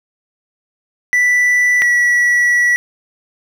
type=tone pair in turn; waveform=triangle; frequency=1973 / 1941.3 Hz; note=B6 / B6; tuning=-2 / -30 cents; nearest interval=unison; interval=28 cents; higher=first; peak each=-8 dBFS; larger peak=neither; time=1.13-1.82 / 1.82-2.76 s; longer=second; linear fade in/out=0 ms; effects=none